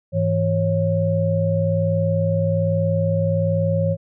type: tone cluster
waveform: sine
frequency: 102.6 / 163.8 / 548 Hz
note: G#2 / E3 / C#5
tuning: -21 / -11 / -20 cents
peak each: -21 dBFS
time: 0.12-3.97 s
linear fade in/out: 50 ms
effects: none